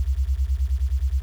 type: beating tone pair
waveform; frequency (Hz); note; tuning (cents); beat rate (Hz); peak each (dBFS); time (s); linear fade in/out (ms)
sine; 61.74 / 71.24; B1 / C#2; 0 / +48; 9.5; -22 / -23; 0-1.22; 0
effects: 8-bit